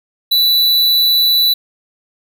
square tone, 3965 Hz, B7, 6 cents sharp, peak -10 dBFS, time 0.31-1.54 s, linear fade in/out 10 ms, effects none

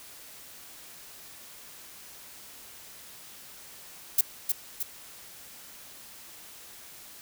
violet noise with echo, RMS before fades -20 dBFS, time 4.18-4.21 s, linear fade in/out 5 ms, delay 310 ms, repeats 2, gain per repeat -5 dB, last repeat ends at 4.83 s, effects white hiss -48 dBFS RMS until 7.21 s

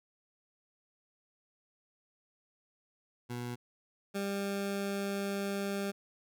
20% pulse tone pair in turn, 121.5 / 198.88 Hz, B2 / G3, -28 / +25 cents, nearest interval major sixth, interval 853 cents, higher second, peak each -32 / -28 dBFS, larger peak second, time 3.29-3.56 / 4.14-5.92 s, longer second, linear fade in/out 20 ms, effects none

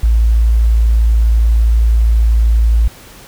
sine tone, 56.2 Hz, A1, 37 cents sharp, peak -7 dBFS, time 0.03-2.88 s, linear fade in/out 5 ms, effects pink hiss -38 dBFS RMS until 3.27 s

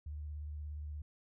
sine tone with vibrato, 74.7 Hz, D2, 30 cents sharp, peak -40 dBFS, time 0.06-1.02 s, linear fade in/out 5 ms, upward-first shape triangle, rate 17 Hz, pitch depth 45 cents each way, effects none

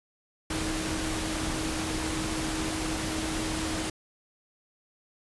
sine tone in noise, 317 Hz, D#4, 32 cents sharp, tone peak -33 dBFS, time 0.5-3.9 s, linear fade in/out 5 ms, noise pink, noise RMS -32 dBFS, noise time 0.5-3.9 s, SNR -4 dB, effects resampled to 24000 Hz

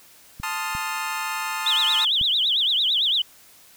clicks, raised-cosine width 5 ms, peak -23 dBFS, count 3, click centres 0.4 / 0.751 / 2.213 s
25% pulse chord, F dominant seventh, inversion first, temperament equal, 880 / 1046.5 / 1244.5 / 1396.9 Hz, A5 / C6 / Eb6 / F6, 0 / 0 / 0 / 0 cents, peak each -26 / -30 / -27 / -30 dBFS, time 0.43-2.05 s, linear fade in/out 5 ms
sine tone with vibrato, 3400 Hz, G#7, 40 cents sharp, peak -18 dBFS, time 1.66-3.22 s, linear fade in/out 5 ms, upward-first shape triangle, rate 8.9 Hz, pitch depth 280 cents each way
effects white hiss -51 dBFS RMS until 3.76 s

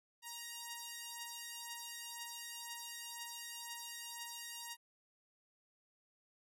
5% pulse beating tone pair, 939 / 941 Hz, A#5 / A#5, +12 / +16 cents, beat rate 2 Hz, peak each -38 / -35 dBFS, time 0.22-4.77 s, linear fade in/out 50 ms, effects none

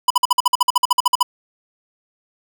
square tone bursts, 992 Hz, B5, 7 cents sharp, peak -11 dBFS, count 16, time 0.08-1.229 s, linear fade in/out 5 ms, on 24 ms, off 51 ms, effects none

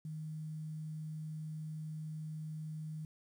sine tone with quantisation, 155.56 Hz, D#3, in tune, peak -40 dBFS, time 0.05-3.05 s, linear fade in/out 2 ms, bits 11, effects none

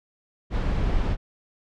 brown noise, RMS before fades -23 dBFS, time 0.5-1.17 s, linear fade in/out 50 ms, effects low-pass 4000 Hz 12 dB/octave

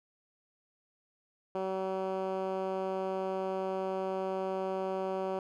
10% pulse tone with band-pass filter, 189.7 Hz, F#3, 43 cents sharp, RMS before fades -34 dBFS, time 1.55-5.39 s, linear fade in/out 2 ms, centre 470 Hz, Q 1.1, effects none

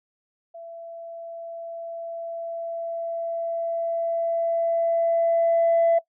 sine tone with level ramp, 670 Hz, E5, 28 cents sharp, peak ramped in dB -37 to -14 dBFS, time 0.54-5.99 s, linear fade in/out 10 ms, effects noise-tail reverb RT60 0.1 s tail -19 dB re dry + tanh soft clip ceiling -13 dBFS

